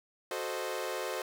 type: chord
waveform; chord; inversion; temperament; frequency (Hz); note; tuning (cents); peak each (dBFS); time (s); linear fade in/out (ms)
sawtooth; F# diminished seventh; none; equal; 370 / 440 / 523.3 / 622.3; F#4 / A4 / C5 / Eb5; 0 / 0 / 0 / 0; -36 / -36 / -34 / -37; 0.31-1.22; 2
effects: none